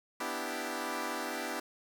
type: chord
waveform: 10% pulse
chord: E minor seventh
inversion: second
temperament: equal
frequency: 246.9 / 293.7 / 329.6 / 392 Hz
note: B3 / D4 / E4 / G4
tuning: 0 / 0 / 0 / 0 cents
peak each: -32 dBFS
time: 0.2-1.6 s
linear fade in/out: 5 ms
effects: 10-bit